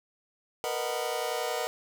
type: chord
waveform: sawtooth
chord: B major seventh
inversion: third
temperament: just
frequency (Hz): 463 / 493.9 / 617.4 / 740.8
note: A#4 / B4 / D#5 / F#5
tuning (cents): -12 / 0 / -14 / +2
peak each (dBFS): -31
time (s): 0.64-1.67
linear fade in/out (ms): 0
effects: none